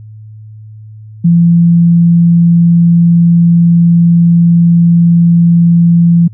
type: tone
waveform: sine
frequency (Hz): 170.1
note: F3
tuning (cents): -45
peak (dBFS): -3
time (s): 1.24-6.28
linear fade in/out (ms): 10
effects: added 108 Hz sine -28 dBFS peak until 6.33 s